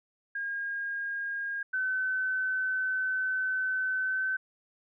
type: tone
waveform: sine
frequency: 1623 Hz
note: G#6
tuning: 40 cents flat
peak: -31 dBFS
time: 0.35-1.63 s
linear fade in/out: 5 ms
type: tone with pitch glide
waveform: sine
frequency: 1521 to 1530.7 Hz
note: F#6 to G6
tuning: +47 to -42 cents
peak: -27 dBFS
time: 1.73-4.37 s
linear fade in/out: 10 ms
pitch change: +11 cents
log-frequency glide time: 4-4.24 s
effects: none